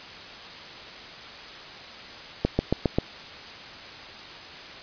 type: accelerating click train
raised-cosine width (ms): 2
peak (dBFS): -7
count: 5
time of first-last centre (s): 2.45-2.985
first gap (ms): 140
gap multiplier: 0.97
effects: white hiss -41 dBFS RMS until 4.82 s + resampled to 11025 Hz